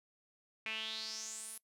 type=tone with band-pass filter sweep; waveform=sawtooth; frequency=220 Hz; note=A3; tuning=in tune; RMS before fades=-43 dBFS; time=0.66-1.58 s; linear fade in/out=2 ms; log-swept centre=2400 to 11000 Hz; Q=5.9; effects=noise-tail reverb RT60 0.1 s tail -22 dB re dry